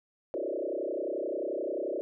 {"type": "tone with frequency modulation", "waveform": "sine", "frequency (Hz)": 465.9, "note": "A#4", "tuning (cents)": -1, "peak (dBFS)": -30, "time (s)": [0.34, 2.01], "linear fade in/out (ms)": 0, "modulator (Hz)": 31.4, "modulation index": 4.4, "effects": []}